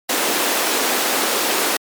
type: high-pass noise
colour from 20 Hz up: pink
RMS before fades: -19 dBFS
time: 0.09-1.77 s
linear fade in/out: 5 ms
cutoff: 290 Hz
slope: 24 dB/octave
effects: MP3 96 kbps